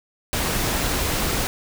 pink noise, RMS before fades -23 dBFS, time 0.33-1.47 s, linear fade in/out 0 ms, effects none

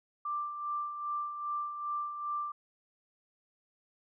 sine tone with tremolo, 1180 Hz, D6, 8 cents sharp, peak -31 dBFS, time 0.25-2.52 s, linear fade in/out 5 ms, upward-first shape sine, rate 2.5 Hz, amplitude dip 55%, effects none

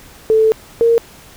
sine tone pair in turn, 440 / 463.2 Hz, A4 / A#4, 0 / -11 cents, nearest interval minor second, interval 89 cents, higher second, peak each -8 dBFS, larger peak neither, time 0.3-0.52 / 0.81-0.98 s, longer first, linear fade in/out 0 ms, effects pink hiss -41 dBFS RMS until 1.36 s

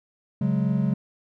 triangle chord, C# suspended fourth, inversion none, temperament just, 138.59 / 184.79 / 207.9 Hz, C#3 / F#3 / G#3, 0 / -2 / +2 cents, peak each -23 dBFS, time 0.41-0.94 s, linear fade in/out 5 ms, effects none

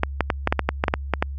clicks, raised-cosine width 0.5 ms, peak -3 dBFS, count 12, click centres 0.034 / 0.207 / 0.302 / 0.474 / 0.525 / 0.593 / 0.69 / 0.839 / 0.882 / 0.939 / 1.137 / 1.225 s, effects added 69 Hz sine -28 dBFS peak until 1.38 s

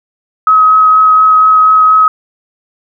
sine tone with vibrato, 1273 Hz, D#6, 39 cents sharp, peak -3 dBFS, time 0.47-2.08 s, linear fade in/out 2 ms, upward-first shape triangle, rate 4.2 Hz, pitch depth 11 cents each way, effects none

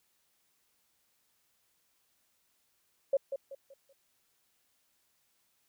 sine tone with echo, 548 Hz, C#5, 20 cents flat, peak -23 dBFS, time 3.13-3.17 s, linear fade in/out 5 ms, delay 190 ms, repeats 4, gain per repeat -9 dB, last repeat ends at 3.93 s, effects white hiss -74 dBFS RMS until 5.68 s

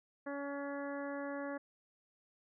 harmonic tone, 282.2 Hz, C#4, 31 cents sharp, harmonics 1 / 2 / 3 / 4 / 5 / 6 / 7, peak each -42 / -42 / -50 / -50 / -52 / -49 / -57 dBFS, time 0.26-1.58 s, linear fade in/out 10 ms, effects none

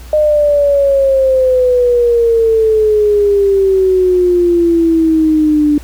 sine exponential sweep, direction down, 612 to 293.7 Hz, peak -7 dBFS, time 0.13-5.78 s, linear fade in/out 2 ms, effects added 60 Hz sine -29 dBFS peak until 5.83 s + pink hiss -39 dBFS RMS until 5.83 s

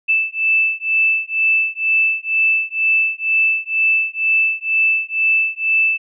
sine beating tone pair, 2637 / 2639.1 Hz, E7 / E7, 0 / +1 cents, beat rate 2.1 Hz, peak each -17 dBFS, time 0.08-5.98 s, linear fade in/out 20 ms, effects none

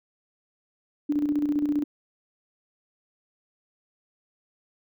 sine tone with tremolo, 293.5 Hz, D4, 1 cent flat, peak -20 dBFS, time 1.09-1.84 s, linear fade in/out 10 ms, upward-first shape square, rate 15 Hz, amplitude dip 50%, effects none

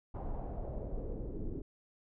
brown noise with low-pass filter sweep, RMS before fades -39 dBFS, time 0.14-1.62 s, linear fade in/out 10 ms, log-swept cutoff 880 to 350 Hz, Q 2.9, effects none

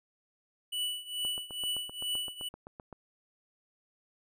square tone with tremolo, 2960 Hz, F#7, in tune, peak -30 dBFS, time 0.72-2.49 s, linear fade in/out 10 ms, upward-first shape triangle, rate 2.3 Hz, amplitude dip 90%
click train, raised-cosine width 1 ms, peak -31 dBFS, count 14, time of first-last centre 1.25-2.927 s, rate 7.75 Hz
effects none

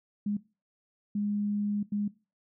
sine tone bursts at uneven times, 206 Hz, G#3, 14 cents flat, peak -27 dBFS, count 3, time 0.26-0.37 / 1.15-1.83 / 1.92-2.08 s, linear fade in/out 5 ms, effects noise-tail reverb RT60 0.3 s tail -19 dB re dry

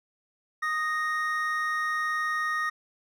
triangle tone pair together, 1242.1 / 1861 Hz, D#6 / A#6, -3 / -3 cents, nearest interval perfect fifth, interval 700 cents, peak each -27 dBFS, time 0.62-2.7 s, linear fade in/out 10 ms, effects none

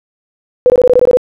sine tone bursts, 498.9 Hz, B4, 17 cents sharp, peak -4 dBFS, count 9, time 0.66-1.171 s, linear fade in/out 0 ms, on 39 ms, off 20 ms, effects none

